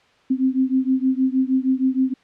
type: beating tone pair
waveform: sine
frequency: 258.8 / 265.2 Hz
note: C4 / C4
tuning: -19 / +23 cents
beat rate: 6.4 Hz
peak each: -19 / -20 dBFS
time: 0.3-2.14 s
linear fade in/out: 10 ms
effects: white hiss -56 dBFS RMS until 2.23 s + low-pass 3000 Hz 12 dB/octave